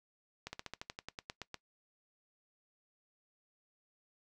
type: slowing click train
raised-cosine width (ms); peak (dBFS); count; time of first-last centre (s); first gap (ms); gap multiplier
0.2; -24; 13; 0.47-1.543; 60; 1.07
effects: noise-tail reverb RT60 0.1 s tail -19 dB re dry